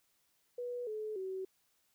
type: tone with pitch steps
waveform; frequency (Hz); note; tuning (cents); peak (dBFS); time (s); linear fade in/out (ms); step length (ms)
sine; 488.4 / 430.1 / 378.8; B4 / A4 / F#4; -19 / -39 / +41; -37; 0.58-1.45; 5; 290
effects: white hiss -75 dBFS RMS until 1.94 s